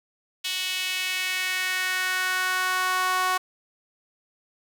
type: tone with high-pass filter sweep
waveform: sawtooth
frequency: 370 Hz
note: F#4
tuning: in tune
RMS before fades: -26 dBFS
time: 0.44-3.38 s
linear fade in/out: 10 ms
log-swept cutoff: 3100 to 990 Hz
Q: 2.4
effects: none